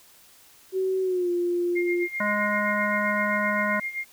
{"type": "tone with pitch glide", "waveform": "sine", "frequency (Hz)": [377.7, 350.4], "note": ["F#4", "F4"], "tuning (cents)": [36, 6], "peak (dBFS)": -22, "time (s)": [0.72, 2.08], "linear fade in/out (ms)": 50, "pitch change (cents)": -130, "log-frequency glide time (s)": [1.02, 1.3]}
{"type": "tone with tremolo", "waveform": "sine", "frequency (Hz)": 2121, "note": "C7", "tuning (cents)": 23, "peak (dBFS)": -26, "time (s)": [1.75, 4.05], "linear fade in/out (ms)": 20, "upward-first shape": "sine", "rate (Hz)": 7.7, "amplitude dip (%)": 75}
{"type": "harmonic tone", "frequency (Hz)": 207.7, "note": "G#3", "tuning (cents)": 0, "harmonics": [1, 3, 5, 7, 9], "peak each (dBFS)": [-29, -29, -29, -29, -29], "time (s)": [2.2, 3.8], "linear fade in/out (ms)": 5}
{"effects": ["white hiss -54 dBFS RMS until 4.12 s"]}